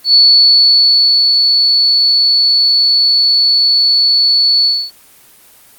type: tone with ADSR envelope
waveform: sine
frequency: 4435 Hz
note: C#8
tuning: in tune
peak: -3 dBFS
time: 0.04-4.91 s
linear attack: 100 ms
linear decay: 1100 ms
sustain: -4 dB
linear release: 260 ms
effects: white hiss -43 dBFS RMS until 5.78 s + Opus 24 kbps